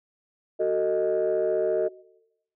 sine chord, D# diminished, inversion first, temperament just, 373.4 / 448 / 622.3 Hz, F#4 / A4 / D#5, +16 / +31 / 0 cents, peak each -25 / -25 / -24 dBFS, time 0.59-1.89 s, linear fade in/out 20 ms, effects noise-tail reverb RT60 0.9 s tail -23 dB re dry + tanh soft clip ceiling -16 dBFS

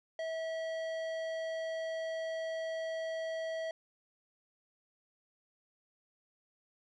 sine tone with tanh clipping, 648 Hz, E5, 30 cents flat, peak -37 dBFS, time 0.19-3.71 s, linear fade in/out 2 ms, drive 14 dB, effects none

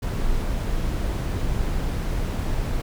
brown noise, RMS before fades -24 dBFS, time 0.02-2.82 s, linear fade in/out 10 ms, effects none

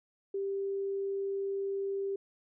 sine tone, 393.6 Hz, G4, 7 cents sharp, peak -31 dBFS, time 0.34-2.16 s, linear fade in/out 5 ms, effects none

